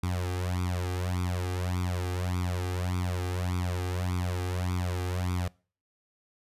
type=tone with flanger; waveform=sawtooth; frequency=90.1 Hz; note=F#2; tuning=45 cents flat; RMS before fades=-30 dBFS; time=0.03-5.48 s; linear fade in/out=5 ms; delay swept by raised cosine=0.84 to 2.54 ms; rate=1.7 Hz; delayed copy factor=+0.9; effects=noise-tail reverb RT60 0.4 s tail -24 dB re dry + resampled to 32000 Hz